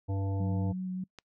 harmonic tone, 97.6 Hz, G2, 7 cents flat, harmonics 1 / 3 / 5 / 7 / 9, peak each -29 / -39 / -43 / -46 / -48 dBFS, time 0.08-0.73 s, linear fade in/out 20 ms
sine tone with vibrato, 185 Hz, F#3, in tune, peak -32 dBFS, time 0.4-1.04 s, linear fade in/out 5 ms, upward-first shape square, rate 5.3 Hz, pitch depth 8 cents each way
click, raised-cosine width 0.2 ms, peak -28 dBFS, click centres 1.187 s
effects noise-tail reverb RT60 0.1 s tail -25 dB re dry

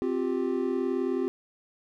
triangle chord, C suspended fourth, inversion none, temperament equal with one note detuned, 261.6 / 352.9 / 392 Hz, C4 / F4 / G4, 0 / +18 / 0 cents, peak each -28 / -28 / -28 dBFS, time 0.02-1.28 s, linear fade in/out 0 ms, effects none

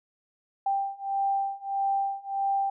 sine beating tone pair, 787 / 788.6 Hz, G5 / G5, +7 / +10 cents, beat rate 1.6 Hz, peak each -29 / -28 dBFS, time 0.66-2.7 s, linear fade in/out 5 ms, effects none

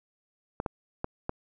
clicks, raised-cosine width 1 ms, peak -16 dBFS, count 4, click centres 0.601 / 0.662 / 1.044 / 1.294 s, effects none

